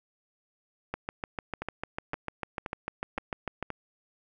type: two click trains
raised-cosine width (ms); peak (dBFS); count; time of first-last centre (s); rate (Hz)
0.5; -17 / -19; 19 / 5; 0.94-3.627 / 1.62-3.703; 6.7 / 1.92
effects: none